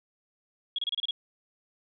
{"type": "tone bursts", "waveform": "sine", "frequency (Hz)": 3322, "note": "G#7", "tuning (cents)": 0, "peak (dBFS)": -27, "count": 7, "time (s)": [0.76, 1.109], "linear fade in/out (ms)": 2, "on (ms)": 25, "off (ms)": 29, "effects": []}